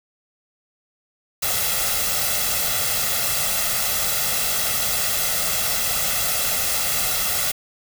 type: noise with comb filter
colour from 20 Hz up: white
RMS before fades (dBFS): -22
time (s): 1.42-7.52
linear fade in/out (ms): 10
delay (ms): 1.5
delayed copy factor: +0.7
effects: none